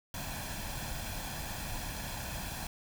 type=noise with comb filter; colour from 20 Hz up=pink; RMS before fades=-39 dBFS; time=0.14-2.67 s; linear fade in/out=2 ms; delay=1.2 ms; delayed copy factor=+0.6; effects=none